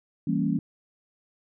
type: chord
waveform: sine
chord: E diminished seventh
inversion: none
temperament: equal with one note detuned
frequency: 164.81 / 196 / 230.5 / 277.2 Hz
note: E3 / G3 / Bb3 / Db4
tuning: 0 / 0 / -19 / 0 cents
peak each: -28 dBFS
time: 0.27-0.59 s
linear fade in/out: 5 ms
effects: none